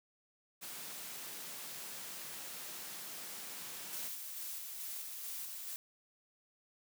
white high-pass noise, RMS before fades -46 dBFS, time 0.61-4.09 s, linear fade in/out 20 ms, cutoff 120 Hz, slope 48 dB/octave
blue noise with tremolo, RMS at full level -43 dBFS, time 3.93-5.76 s, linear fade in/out 0 ms, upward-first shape square, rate 2.3 Hz, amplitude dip 25%
effects none

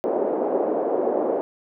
white band-pass noise, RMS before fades -23 dBFS, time 0.04-1.41 s, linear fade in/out 0 ms, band 310 to 620 Hz, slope 24 dB/octave, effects none

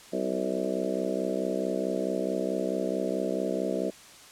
harmonic tone with a mistuned harmonic, 64.6 Hz, C2, 21 cents flat, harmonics 3 / 4 / 5 / 6 / 7 / 8 / 9 / 10, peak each -35 / -35 / -35 / -35 / -35 / -35 / -35 / -35 dBFS, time 0.12-3.91 s, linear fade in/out 20 ms, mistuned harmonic 6, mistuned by -44 cents, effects white hiss -50 dBFS RMS until 4.31 s + low-pass 9000 Hz 12 dB/octave

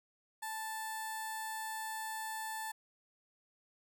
15% pulse tone with notch filter, 880 Hz, A5, in tune, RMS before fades -41 dBFS, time 0.42-2.72 s, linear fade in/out 10 ms, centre 2900 Hz, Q 0.79, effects none

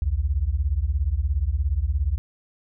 sine beating tone pair, 61.74 / 78.74 Hz, B1 / D#2, 0 / +21 cents, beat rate 17 Hz, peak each -23 dBFS, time 0.02-2.18 s, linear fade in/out 0 ms, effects none

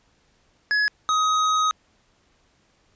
square tone pair in turn, 1689 / 1260.9 Hz, G#6 / D#6, +29 / +23 cents, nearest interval perfect fourth, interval 506 cents, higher first, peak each -19 dBFS, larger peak neither, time 0.71-0.88 / 1.09-1.71 s, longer second, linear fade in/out 0 ms, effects pink hiss -63 dBFS RMS until 2.95 s + resampled to 16000 Hz

